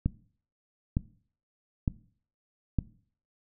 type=click train; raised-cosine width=5 ms; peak=-13 dBFS; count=4; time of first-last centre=0.06-2.787 s; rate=1.1 Hz; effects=noise-tail reverb RT60 0.5 s tail -19 dB re dry